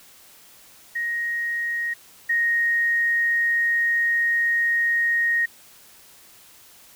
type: tone pair in turn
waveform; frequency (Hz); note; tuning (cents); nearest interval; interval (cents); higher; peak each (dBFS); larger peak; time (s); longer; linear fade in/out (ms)
sine; 1877 / 1867.8; A#6 / A#6; +11 / +3; unison; 8; first; -23 / -18; second; 0.95-1.94 / 2.29-5.46; second; 10
effects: white hiss -50 dBFS RMS until 6.95 s